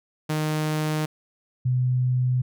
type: tone pair in turn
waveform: sawtooth / sine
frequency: 154.2 / 126.3 Hz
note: D#3 / B2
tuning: -15 / +39 cents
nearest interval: minor third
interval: 346 cents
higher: first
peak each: -19 dBFS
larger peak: neither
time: 0.29-1.06 / 1.65-2.42 s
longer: neither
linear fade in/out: 10 ms
effects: none